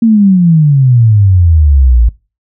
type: exponential sweep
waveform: sine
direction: down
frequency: 233.1 to 55 Hz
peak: -3 dBFS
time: 0.02-2.09 s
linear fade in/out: 5 ms
effects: noise-tail reverb RT60 0.3 s tail -22 dB re dry